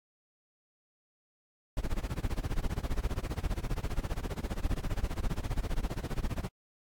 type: noise with tremolo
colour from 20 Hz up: brown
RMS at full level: -29 dBFS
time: 1.77-6.49 s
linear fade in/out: 2 ms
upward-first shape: sine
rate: 15 Hz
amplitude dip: 95%
effects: AAC 64 kbps